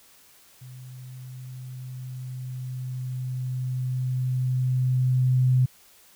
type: tone with level ramp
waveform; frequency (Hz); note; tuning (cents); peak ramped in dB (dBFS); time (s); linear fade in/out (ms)
sine; 127.7; C3; -42; -40 to -16; 0.61-5.66; 10
effects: white hiss -55 dBFS RMS until 6.15 s